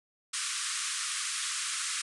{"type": "band-pass noise", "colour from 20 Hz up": "white", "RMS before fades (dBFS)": -34, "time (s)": [0.33, 2.02], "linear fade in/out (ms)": 10, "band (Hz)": [1100, 10000], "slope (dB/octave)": 96, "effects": []}